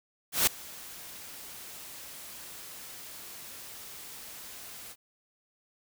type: noise with ADSR envelope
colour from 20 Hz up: white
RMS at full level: -22 dBFS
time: 0.32-4.96 s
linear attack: 150 ms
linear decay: 6 ms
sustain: -23 dB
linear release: 51 ms
effects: none